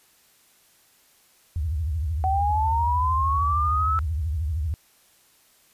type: tone with vibrato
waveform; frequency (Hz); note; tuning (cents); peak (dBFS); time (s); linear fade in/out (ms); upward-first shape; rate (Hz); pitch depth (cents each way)
sine; 77.78; D#2; 0; -23; 1.56-4.74; 0; triangle; 13; 260
type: linear sweep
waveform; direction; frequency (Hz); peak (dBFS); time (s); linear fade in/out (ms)
sine; up; 750 to 1318.5; -21; 2.24-3.99; 0
effects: white hiss -59 dBFS RMS until 5.73 s + resampled to 32000 Hz